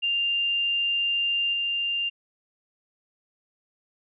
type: tone with level steps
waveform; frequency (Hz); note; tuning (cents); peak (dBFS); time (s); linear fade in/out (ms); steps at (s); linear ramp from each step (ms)
sine; 2794; F7; 0; -22 / -24; 0.02-2.1; 20; 1.53; 5
effects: none